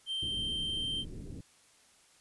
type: tone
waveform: triangle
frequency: 3136 Hz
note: G7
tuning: in tune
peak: -31 dBFS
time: 0.06-1.05 s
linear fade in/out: 50 ms
type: low-pass noise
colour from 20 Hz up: pink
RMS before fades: -43 dBFS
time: 0.22-1.41 s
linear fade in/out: 5 ms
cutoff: 370 Hz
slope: 24 dB/octave
effects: white hiss -63 dBFS RMS until 2.2 s + resampled to 24000 Hz